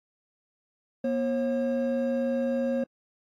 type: tone pair together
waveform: triangle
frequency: 240.3 / 540 Hz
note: B3 / C#5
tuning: -47 / -45 cents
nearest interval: octave + major second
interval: 1402 cents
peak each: -25 dBFS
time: 1.04-2.84 s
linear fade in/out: 5 ms
effects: tanh soft clip ceiling -15 dBFS + AAC 48 kbps